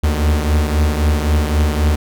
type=beating tone pair; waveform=45% pulse; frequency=74.4 / 78.2 Hz; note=D2 / D#2; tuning=+23 / +9 cents; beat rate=3.8 Hz; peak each=-14 / -19 dBFS; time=0.03-1.96 s; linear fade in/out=10 ms; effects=none